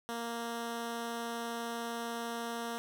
10% pulse tone with vibrato, 233.1 Hz, A#3, in tune, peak -28 dBFS, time 0.09-2.78 s, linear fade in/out 0 ms, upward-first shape triangle, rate 20 Hz, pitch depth 12 cents each way, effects none

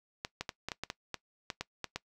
clicks, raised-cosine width 0.2 ms, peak -18 dBFS, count 12, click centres 0.249 / 0.41 / 0.492 / 0.686 / 0.718 / 0.836 / 0.901 / 1.143 / 1.502 / 1.61 / 1.843 / 1.96 s, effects noise-tail reverb RT60 0.1 s tail -20 dB re dry

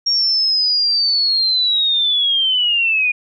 sine linear sweep, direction down, 5588 to 2432 Hz, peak -13 dBFS, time 0.06-3.12 s, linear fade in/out 10 ms, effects none

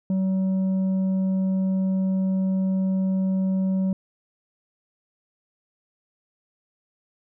sine tone with tanh clipping, 189.5 Hz, F#3, 42 cents sharp, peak -21 dBFS, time 0.1-3.93 s, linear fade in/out 2 ms, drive 5 dB, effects none

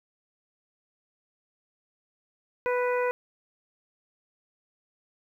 harmonic tone, 493.9 Hz, B4, in tune, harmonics 1 / 2 / 3 / 4 / 5, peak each -25 / -31 / -35 / -37 / -39 dBFS, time 2.66-3.11 s, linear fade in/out 0 ms, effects 10-bit

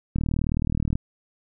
click train, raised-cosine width 5 ms, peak -12 dBFS, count 32, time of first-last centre 0.16-0.955 s, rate 39 Hz, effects none

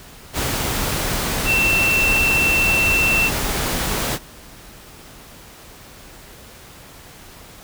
sine tone in noise, 2688 Hz, E7, 33 cents sharp, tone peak -15 dBFS, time 1.45-3.31 s, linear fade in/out 50 ms, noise pink, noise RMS -22 dBFS, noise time 0.33-4.19 s, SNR +4 dB, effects pink hiss -42 dBFS RMS until 7.63 s

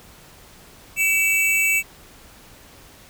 square tone pair together, 2274 / 2653 Hz, C#7 / E7, +44 / +10 cents, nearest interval minor third, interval 266 cents, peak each -22 / -19 dBFS, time 0.96-1.83 s, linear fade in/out 50 ms, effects pink hiss -47 dBFS RMS until 3.09 s

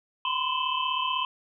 sine tone cluster, 1004 / 1040 / 2627 / 2983 / 3133 Hz, B5 / C6 / E7 / F#7 / G7, +28 / -11 / -7 / +13 / -2 cents, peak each -31 / -29 / -34 / -34 / -33 dBFS, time 0.25-1.25 s, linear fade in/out 2 ms, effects none

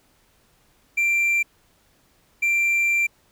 triangle tone bursts at uneven times, 2361 Hz, D7, 9 cents sharp, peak -16 dBFS, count 2, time 0.97-1.43 / 2.42-3.07 s, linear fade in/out 10 ms, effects pink hiss -61 dBFS RMS until 3.31 s

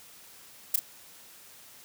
violet noise with echo, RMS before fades -22 dBFS, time 0.74-0.76 s, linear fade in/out 5 ms, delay 34 ms, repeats 1, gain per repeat -6 dB, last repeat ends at 0.794 s, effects white hiss -52 dBFS RMS until 1.84 s + high-pass 60 Hz 12 dB/octave

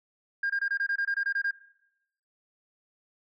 sine tone bursts, 1611 Hz, G6, 47 cents sharp, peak -24 dBFS, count 12, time 0.43-1.51 s, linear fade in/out 5 ms, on 68 ms, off 24 ms, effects noise-tail reverb RT60 0.8 s tail -17 dB re dry + tanh soft clip ceiling -22 dBFS

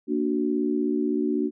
sine chord, Bb augmented, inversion none, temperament equal, 233.1 / 293.7 / 370 Hz, Bb3 / D4 / F#4, 0 / 0 / 0 cents, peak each -27 / -25 / -27 dBFS, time 0.07-1.51 s, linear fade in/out 50 ms, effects none

